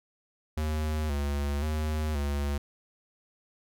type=tone with vibrato; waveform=square; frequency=74.3 Hz; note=D2; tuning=21 cents sharp; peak=-28 dBFS; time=0.57-2.58 s; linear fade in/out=5 ms; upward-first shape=square; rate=0.95 Hz; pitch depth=64 cents each way; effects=none

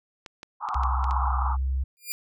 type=clicks; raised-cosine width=0.2 ms; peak=-22 dBFS; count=7; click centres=0.262 / 0.431 / 0.688 / 0.744 / 0.835 / 1.042 / 1.11 s
type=band-pass noise; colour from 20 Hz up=white; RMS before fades=-29 dBFS; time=0.6-1.57 s; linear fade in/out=50 ms; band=770 to 1300 Hz; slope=96 dB/octave
type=tone with pitch glide; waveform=sine; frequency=65 to 66.14 Hz; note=C2 to C2; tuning=-11 to +19 cents; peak=-23 dBFS; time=0.75-1.84 s; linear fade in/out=10 ms; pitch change=+30 cents; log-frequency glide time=1.45-1.63 s
type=tone with exponential growth; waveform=5% pulse; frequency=2400 Hz; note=D7; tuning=37 cents sharp; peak=-16 dBFS; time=1.97-2.12 s; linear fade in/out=0 ms; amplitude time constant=31 ms
effects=none

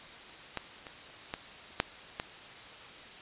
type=clicks; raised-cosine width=0.3 ms; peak=-17 / -27 / -18 / -9 / -17 dBFS; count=5; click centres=0.573 / 0.868 / 1.339 / 1.801 / 2.199 s; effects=white hiss -48 dBFS RMS until 3.21 s + resampled to 8000 Hz

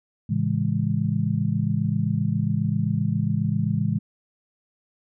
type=chord; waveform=sine; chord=A major seventh; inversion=none; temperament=just; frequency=110 / 137.5 / 165 / 206.2 Hz; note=A2 / C#3 / E3 / G#3; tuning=0 / -14 / +2 / -12 cents; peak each=-26 dBFS; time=0.29-3.99 s; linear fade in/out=10 ms; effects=none

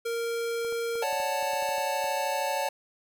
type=tone; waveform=square; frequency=464.5 Hz; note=A#4; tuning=6 cents flat; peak=-29 dBFS; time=0.05-1.04 s; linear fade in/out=10 ms
type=clicks; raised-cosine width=1 ms; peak=-33 dBFS; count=11; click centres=0.648 / 0.725 / 0.955 / 1.128 / 1.201 / 1.427 / 1.534 / 1.625 / 1.69 / 1.782 / 2.042 s
type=chord; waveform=square; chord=D major seventh; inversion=third; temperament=equal; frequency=554.4 / 587.3 / 740 / 880 Hz; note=C#5 / D5 / F#5 / A5; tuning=0 / 0 / 0 / 0 cents; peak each=-33 / -36 / -35 / -31 dBFS; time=1.02-2.69 s; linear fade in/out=5 ms
effects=none

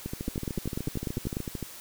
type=two click trains; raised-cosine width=3 ms; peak=-20 / -17 dBFS; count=22 / 12; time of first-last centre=0.06-1.627 / 0.28-1.369 s; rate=13.4 / 10.1 Hz; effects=white hiss -45 dBFS RMS until 1.8 s

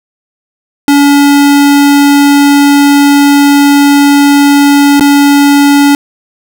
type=tone with dropouts; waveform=square; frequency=284.7 Hz; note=C#4; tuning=46 cents sharp; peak=-3 dBFS; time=0.88-5.95 s; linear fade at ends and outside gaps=1 ms; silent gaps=4.997-5.008 s; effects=none

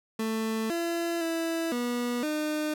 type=tone with pitch steps; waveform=30% pulse; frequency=221.7 / 338.4 / 329.8 / 242.5 / 304.5 Hz; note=A3 / E4 / E4 / B3 / D#4; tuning=+13 / +45 / +1 / -31 / -37 cents; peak=-25 dBFS; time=0.19-2.74 s; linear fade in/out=5 ms; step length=510 ms; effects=none

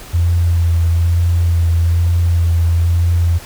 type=tone with vibrato; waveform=sine; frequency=85 Hz; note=F2; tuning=46 cents flat; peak=-10 dBFS; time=0.13-3.39 s; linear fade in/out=20 ms; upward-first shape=sine; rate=1.1 Hz; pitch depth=21 cents each way; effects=pink hiss -35 dBFS RMS until 3.45 s

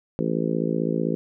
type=harmonic tone; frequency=55.7 Hz; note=A1; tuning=22 cents sharp; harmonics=3 / 4 / 5 / 6 / 7 / 8 / 9; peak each=-27 / -28 / -29 / -30 / -30 / -31 / -32 dBFS; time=0.19-1.15 s; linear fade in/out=0 ms; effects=none

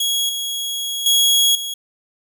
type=tone with level steps; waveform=sawtooth; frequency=3322 Hz; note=G#7; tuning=in tune; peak=-14 / -19 / -9 / -21 dBFS; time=0-1.74 s; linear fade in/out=5 ms; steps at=0.29 / 1.06 / 1.55 s; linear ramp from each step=2 ms; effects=none

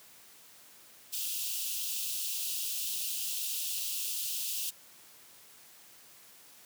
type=high-pass noise; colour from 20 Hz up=white; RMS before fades=-35 dBFS; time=1.12-4.71 s; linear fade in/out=20 ms; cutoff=2600 Hz; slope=96 dB/octave; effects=white hiss -56 dBFS RMS until 6.65 s + high-pass 100 Hz 12 dB/octave

